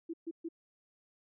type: tone bursts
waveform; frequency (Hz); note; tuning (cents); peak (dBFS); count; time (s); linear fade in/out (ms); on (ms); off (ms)
sine; 331.3; E4; +9; -36; 3; 0.09-0.488; 10; 46; 130
effects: none

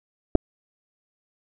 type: clicks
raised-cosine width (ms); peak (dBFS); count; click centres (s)
2; -4; 2; 0.352 / 0.355
effects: none

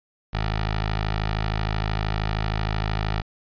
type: tone with notch filter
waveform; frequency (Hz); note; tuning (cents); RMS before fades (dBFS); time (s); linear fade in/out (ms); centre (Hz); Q
10% pulse; 53; G#1; +36; -25; 0.33-3.22; 10; 270; 0.6
effects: resampled to 11025 Hz

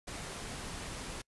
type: noise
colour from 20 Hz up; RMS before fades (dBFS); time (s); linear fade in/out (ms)
pink; -42; 0.07-1.22; 10
effects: noise-tail reverb RT60 0.1 s tail -26 dB re dry + resampled to 24000 Hz

